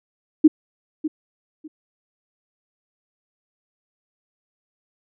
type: tone with echo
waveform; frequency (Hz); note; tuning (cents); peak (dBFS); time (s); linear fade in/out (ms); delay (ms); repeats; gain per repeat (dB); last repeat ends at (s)
sine; 310; D#4; -6; -6; 0.44-0.48; 10; 600; 2; -14; 1.68
effects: none